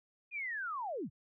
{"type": "linear sweep", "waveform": "sine", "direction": "down", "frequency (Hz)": [2489, 92.5], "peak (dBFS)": -36, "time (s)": [0.31, 1.1], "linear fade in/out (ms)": 50, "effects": []}